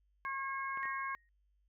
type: harmonic tone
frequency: 542 Hz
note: C#5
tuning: 39 cents flat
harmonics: 2 / 3 / 4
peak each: -38 / -42 / -44 dBFS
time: 0.25-1.15 s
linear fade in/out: 0 ms
type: clicks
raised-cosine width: 0.5 ms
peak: -35 dBFS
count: 2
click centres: 0.774 / 0.855 s
type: tone with exponential decay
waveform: sine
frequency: 1871 Hz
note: A#6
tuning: 6 cents sharp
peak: -37 dBFS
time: 0.83-1.29 s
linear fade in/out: 0 ms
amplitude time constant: 100 ms
effects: added 50 Hz sine -70 dBFS peak until 1.68 s